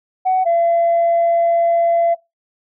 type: tone pair in turn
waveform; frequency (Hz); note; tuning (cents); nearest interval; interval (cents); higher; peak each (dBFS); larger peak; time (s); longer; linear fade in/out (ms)
sine; 748 / 679; F#5 / F5; +19 / -49; major second; 168; first; -11; neither; 0.25-0.45 / 0.45-2.15; second; 20
effects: noise-tail reverb RT60 0.2 s tail -19 dB re dry + tanh soft clip ceiling -9 dBFS